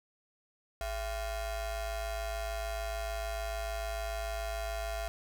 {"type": "ring-modulated tone", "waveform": "45% pulse", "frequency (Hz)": 363.4, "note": "F#4", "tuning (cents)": -31, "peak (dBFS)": -31, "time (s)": [0.81, 5.08], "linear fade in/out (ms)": 0, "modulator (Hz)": 310, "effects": []}